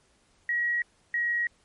sine tone pair in turn, 1907 / 1899.4 Hz, A#6 / A#6, +39 / +32 cents, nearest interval unison, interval 7 cents, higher first, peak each -24 dBFS, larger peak neither, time 0.49-0.82 / 1.14-1.47 s, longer neither, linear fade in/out 2 ms, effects pink hiss -65 dBFS RMS until 1.64 s + MP3 48 kbps

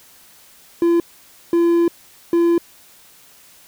triangle tone bursts at uneven times, 340.3 Hz, F4, 45 cents flat, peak -10 dBFS, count 3, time 0.82-1 / 1.53-1.88 / 2.33-2.58 s, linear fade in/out 2 ms, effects white hiss -48 dBFS RMS until 3.67 s

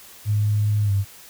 sine tone with pitch glide, 104.9 to 99.01 Hz, G#2 to G2, +18 to +18 cents, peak -17 dBFS, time 0.25-1.05 s, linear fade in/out 50 ms, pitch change -100 cents, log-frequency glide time 0.84-0.92 s, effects white hiss -45 dBFS RMS until 1.29 s

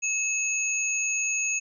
sine tone pair together, 2587 / 6644 Hz, E7 / G#8, -33 / 0 cents, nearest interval octave + major third, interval 1633 cents, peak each -27 dBFS, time 0.02-1.6 s, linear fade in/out 20 ms, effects none

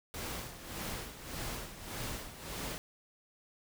pink noise with tremolo, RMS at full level -39 dBFS, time 0.14-2.78 s, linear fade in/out 0 ms, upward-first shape sine, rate 1.7 Hz, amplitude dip 70%, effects none

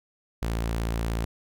sawtooth tone, 56.6 Hz, A1, 50 cents sharp, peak -22 dBFS, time 0.42-1.25 s, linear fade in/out 5 ms, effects none

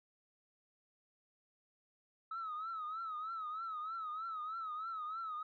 sine tone with vibrato, 1287 Hz, E6, 42 cents flat, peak -38 dBFS, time 2.31-5.43 s, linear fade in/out 5 ms, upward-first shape triangle, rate 3.2 Hz, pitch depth 110 cents each way, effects tanh soft clip ceiling -36 dBFS

